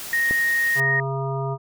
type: noise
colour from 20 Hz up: white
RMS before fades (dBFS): -34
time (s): 0-0.8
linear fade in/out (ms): 0
type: tone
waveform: sine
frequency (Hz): 1864.7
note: A#6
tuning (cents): 0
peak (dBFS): -18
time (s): 0.13-1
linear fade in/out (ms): 2
type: click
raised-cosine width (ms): 2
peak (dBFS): -15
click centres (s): 0.31
type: harmonic tone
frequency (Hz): 135.6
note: C#3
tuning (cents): -38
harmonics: 1 / 3 / 5 / 7 / 9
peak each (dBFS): -25 / -30 / -32 / -33 / -35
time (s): 0.75-1.58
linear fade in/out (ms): 50
effects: none